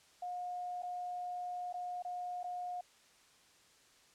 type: tone with dropouts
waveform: sine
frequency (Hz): 717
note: F5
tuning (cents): +45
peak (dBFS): -38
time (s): 0.22-2.81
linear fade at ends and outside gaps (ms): 5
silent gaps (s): 0.823-0.831 / 1.727-1.74 / 2.024-2.048 / 2.431-2.441
effects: white hiss -65 dBFS RMS until 4.14 s + low-pass 8000 Hz 12 dB/octave